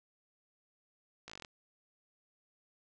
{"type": "slowing click train", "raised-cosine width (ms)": 0.2, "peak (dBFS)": -29, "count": 9, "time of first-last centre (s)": [1.28, 1.448], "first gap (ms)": 17, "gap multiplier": 1.06, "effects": ["resampled to 22050 Hz"]}